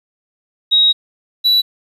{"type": "tone pair in turn", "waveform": ["sine", "triangle"], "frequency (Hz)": [3800, 3940], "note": ["A#7", "B7"], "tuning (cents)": [33, -5], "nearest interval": "minor second", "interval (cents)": 62, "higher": "second", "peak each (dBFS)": [-8, -8], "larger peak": "neither", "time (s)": [[0.71, 0.93], [1.44, 1.62]], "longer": "first", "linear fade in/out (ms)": 20, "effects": ["resampled to 32000 Hz", "8-bit"]}